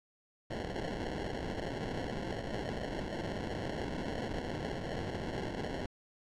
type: noise with sample-and-hold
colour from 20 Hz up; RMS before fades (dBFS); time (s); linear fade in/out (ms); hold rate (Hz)
white; -38; 0.5-5.86; 5; 1225
effects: low-pass 5000 Hz 12 dB/octave